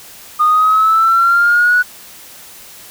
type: exponential sweep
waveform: sine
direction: up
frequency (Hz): 1221 to 1480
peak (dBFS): -7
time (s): 0.39-1.83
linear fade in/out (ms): 20
effects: tanh soft clip ceiling -3 dBFS + white hiss -37 dBFS RMS until 2.9 s